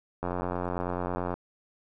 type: click train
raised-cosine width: 1 ms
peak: -17 dBFS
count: 100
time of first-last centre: 0.23-1.34 s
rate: 89.2 Hz
effects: none

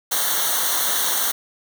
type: noise with comb filter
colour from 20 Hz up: white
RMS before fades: -21 dBFS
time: 0.11-1.32 s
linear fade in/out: 10 ms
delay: 0.4 ms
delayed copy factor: -0.95
effects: none

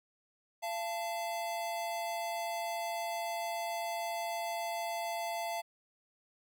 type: tone pair together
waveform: square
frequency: 683.7 / 880 Hz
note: F5 / A5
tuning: -37 / 0 cents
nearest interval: major third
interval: 437 cents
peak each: -37 / -40 dBFS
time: 0.62-5.62 s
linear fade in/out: 20 ms
effects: none

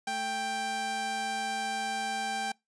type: tone pair together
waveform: sawtooth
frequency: 220 / 786.9 Hz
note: A3 / G5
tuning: 0 / +6 cents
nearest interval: octave + minor seventh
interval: 2206 cents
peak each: -38 / -27 dBFS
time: 0.07-2.52 s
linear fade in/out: 5 ms
effects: noise-tail reverb RT60 0.2 s tail -24 dB re dry + resampled to 22050 Hz

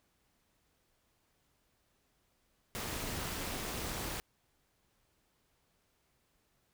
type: noise with amplitude modulation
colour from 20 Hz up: pink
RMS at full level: -36 dBFS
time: 2.75-4.2 s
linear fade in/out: 0 ms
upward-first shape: sine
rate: 257 Hz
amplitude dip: 70%
effects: pink hiss -75 dBFS RMS until 6.73 s

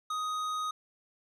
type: tone with tanh clipping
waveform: triangle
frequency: 1250 Hz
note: D#6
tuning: 8 cents sharp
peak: -33 dBFS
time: 0.1-0.71 s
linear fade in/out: 5 ms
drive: 17 dB
effects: none

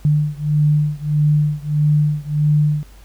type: beating tone pair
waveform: sine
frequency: 148.9 / 150.5 Hz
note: D3 / D3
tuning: +24 / +43 cents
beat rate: 1.6 Hz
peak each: -16 / -17 dBFS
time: 0.05-2.83 s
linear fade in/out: 0 ms
effects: added 50 Hz sine -40 dBFS peak until 3.04 s + pink hiss -50 dBFS RMS until 3.04 s

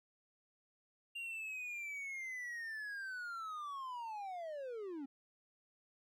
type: linear sweep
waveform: triangle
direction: down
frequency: 2794 to 261.6 Hz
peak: -40 dBFS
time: 1.15-5.06 s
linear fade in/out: 10 ms
effects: none

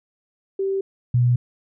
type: tone pair in turn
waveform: sine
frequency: 388.5 / 122.37 Hz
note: G4 / B2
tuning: -16 / -16 cents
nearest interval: octave + minor sixth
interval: 2000 cents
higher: first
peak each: -20 / -14 dBFS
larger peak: second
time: 0.59-0.81 / 1.14-1.36 s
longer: neither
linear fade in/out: 5 ms
effects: none

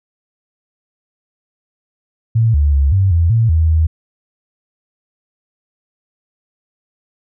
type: tone with pitch steps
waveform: sine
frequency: 113.6 / 72.7 / 69.6 / 96.4 / 83.9 / 113.9 / 80.5 / 79.8 Hz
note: A#2 / D2 / C#2 / G2 / E2 / A#2 / E2 / D#2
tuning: -44 / -17 / +8 / -28 / +31 / -40 / -41 / +44 cents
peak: -9 dBFS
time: 2.35-3.87 s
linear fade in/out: 10 ms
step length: 190 ms
effects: none

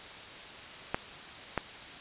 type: clicks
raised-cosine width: 0.5 ms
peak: -13 dBFS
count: 2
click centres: 0.945 / 1.577 s
effects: white hiss -45 dBFS RMS until 2 s + resampled to 8000 Hz

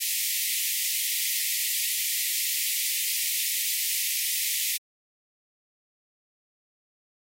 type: high-pass noise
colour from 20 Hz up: white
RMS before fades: -27 dBFS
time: 0-4.78 s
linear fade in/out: 20 ms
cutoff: 1900 Hz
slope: 96 dB/octave
effects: AAC 48 kbps

